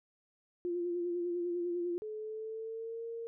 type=tone with vibrato; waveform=sine; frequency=349.2 Hz; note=F4; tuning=in tune; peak=-32 dBFS; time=0.65-1.98 s; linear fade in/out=0 ms; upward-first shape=sine; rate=10 Hz; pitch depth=31 cents each way
type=tone with pitch glide; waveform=sine; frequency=430 to 460.9 Hz; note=A4 to A#4; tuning=-40 to -20 cents; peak=-38 dBFS; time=2.02-3.27 s; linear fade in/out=0 ms; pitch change=+120 cents; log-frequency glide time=2.17-3.05 s
effects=none